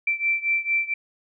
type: beating tone pair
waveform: sine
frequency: 2339 / 2343.4 Hz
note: D7 / D7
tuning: -8 / -4 cents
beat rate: 4.4 Hz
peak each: -23 / -25 dBFS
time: 0.07-0.94 s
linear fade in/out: 5 ms
effects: none